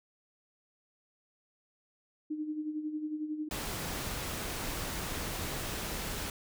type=tone with tremolo; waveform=sine; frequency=305.7 Hz; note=D#4; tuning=30 cents flat; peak=-31 dBFS; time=2.3-3.49 s; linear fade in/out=10 ms; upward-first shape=sine; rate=11 Hz; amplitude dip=60%
type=noise; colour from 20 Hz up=pink; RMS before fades=-37 dBFS; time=3.51-6.3 s; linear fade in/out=2 ms
effects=none